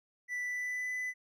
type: tone with pitch glide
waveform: triangle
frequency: 1975.5 to 2001 Hz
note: B6 to B6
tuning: 0 to +22 cents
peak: -32 dBFS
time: 0.28-1.14 s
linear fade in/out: 50 ms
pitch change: +22 cents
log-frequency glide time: 0.43-0.91 s
effects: none